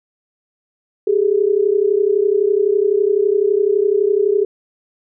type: tone pair together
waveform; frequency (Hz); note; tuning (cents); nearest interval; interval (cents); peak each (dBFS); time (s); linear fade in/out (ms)
sine; 392.1 / 424; G4 / G#4; 0 / +36; minor second; 136; -15; 1.07-4.45; 5
effects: none